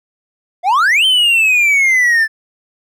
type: exponential two-way sweep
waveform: triangle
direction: up then down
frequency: 674 to 3136 to 1746 Hz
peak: -7 dBFS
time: 0.63-2.28 s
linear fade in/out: 50 ms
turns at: 1.05 s
effects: none